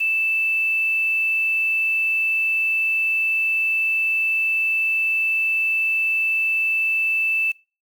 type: tone with quantisation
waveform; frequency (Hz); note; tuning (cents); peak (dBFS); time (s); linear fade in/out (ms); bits
sine; 2642; E7; +3; -18; 0-7.52; 10; 7
effects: noise-tail reverb RT60 0.3 s tail -21 dB re dry